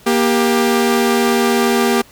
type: tone pair together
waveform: sawtooth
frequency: 236.1 / 395.4 Hz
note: A#3 / G4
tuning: +22 / +15 cents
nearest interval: major sixth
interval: 893 cents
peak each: -11 dBFS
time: 0.06-2.02 s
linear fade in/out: 10 ms
effects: pink hiss -45 dBFS RMS until 2.11 s